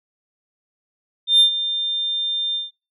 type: tone with ADSR envelope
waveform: sine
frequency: 3600 Hz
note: A7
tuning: 39 cents sharp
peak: -6 dBFS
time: 1.27-2.71 s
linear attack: 130 ms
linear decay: 100 ms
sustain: -14 dB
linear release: 160 ms
effects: noise-tail reverb RT60 0.3 s tail -23 dB re dry + tanh soft clip ceiling -8 dBFS